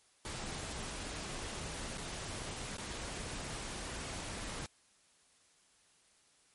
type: noise with dropouts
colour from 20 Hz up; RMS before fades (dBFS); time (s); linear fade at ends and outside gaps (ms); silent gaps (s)
pink; -42; 0.25-4.66; 0; 1.975-1.98 / 2.769-2.782
effects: white hiss -68 dBFS RMS until 6.54 s + MP3 48 kbps